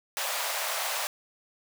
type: high-pass noise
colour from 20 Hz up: pink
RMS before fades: -31 dBFS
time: 0.17-1.07 s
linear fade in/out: 0 ms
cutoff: 560 Hz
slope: 48 dB/octave
effects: none